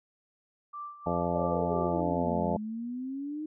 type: tone with tremolo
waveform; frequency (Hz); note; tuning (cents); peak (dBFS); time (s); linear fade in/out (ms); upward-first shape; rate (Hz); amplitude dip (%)
sine; 1174.7; D6; 0; -36; 0.73-2.01; 10; sine; 3; 75
type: harmonic tone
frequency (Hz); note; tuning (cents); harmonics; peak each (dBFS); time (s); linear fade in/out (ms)
86.6; F2; -14; 1 / 2 / 3 / 4 / 5 / 6 / 7 / 8 / 10; -39 / -33 / -37 / -39 / -37 / -36 / -34 / -35 / -35; 1.06-2.57; 5
type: exponential two-way sweep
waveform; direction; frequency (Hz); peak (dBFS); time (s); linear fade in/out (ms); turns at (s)
sine; down then up; 595 to 200 to 312.2; -33; 1.35-3.46; 5; 2.47
effects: none

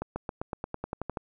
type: accelerating click train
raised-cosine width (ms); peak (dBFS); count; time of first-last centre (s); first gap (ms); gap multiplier
1; -18; 12; 0.02-1.172; 140; 0.94
effects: none

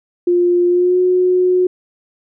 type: tone with pitch glide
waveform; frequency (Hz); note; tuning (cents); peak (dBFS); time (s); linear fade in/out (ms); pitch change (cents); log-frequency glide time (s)
sine; 352.1 to 364.5; F4 to F#4; +14 to -26; -10; 0.27-1.67; 5; +60; 0.68-0.99
effects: none

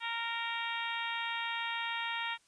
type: harmonic tone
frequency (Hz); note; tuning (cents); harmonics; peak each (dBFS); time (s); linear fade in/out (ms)
463.3; A#4; -11; 2 / 3 / 4 / 5 / 6 / 7 / 8; -39 / -42 / -40 / -41 / -43 / -43 / -45; 0-2.38; 50
effects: white hiss -68 dBFS RMS until 2.47 s + resampled to 22050 Hz

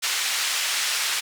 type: band-pass noise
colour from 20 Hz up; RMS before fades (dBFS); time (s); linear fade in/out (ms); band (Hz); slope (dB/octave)
pink; -25; 0.02-1.21; 20; 1900 to 8700; 12
effects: none

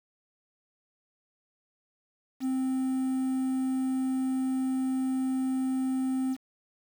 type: tone with quantisation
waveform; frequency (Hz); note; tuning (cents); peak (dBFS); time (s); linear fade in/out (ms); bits
triangle; 261.6; C4; 0; -24; 2.4-6.37; 50; 8
effects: none

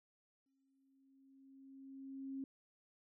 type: tone with exponential growth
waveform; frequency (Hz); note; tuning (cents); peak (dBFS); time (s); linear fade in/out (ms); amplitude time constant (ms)
sine; 270; C#4; -45; -40; 0.46-2.44; 2; 430
effects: none

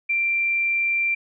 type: tone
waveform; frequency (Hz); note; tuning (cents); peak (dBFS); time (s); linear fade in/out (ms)
sine; 2361; D7; +9; -19; 0.09-1.15; 10
effects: none

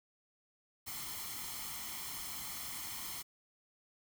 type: noise with comb filter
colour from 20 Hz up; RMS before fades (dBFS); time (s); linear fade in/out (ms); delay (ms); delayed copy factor
white; -43; 0.86-3.23; 20; 0.94; +0.65
effects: none

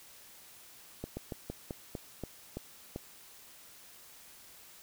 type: slowing click train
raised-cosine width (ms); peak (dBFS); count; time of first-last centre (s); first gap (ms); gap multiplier
2; -24; 9; 1.04-2.961; 130; 1.17
effects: white hiss -55 dBFS RMS until 4.82 s

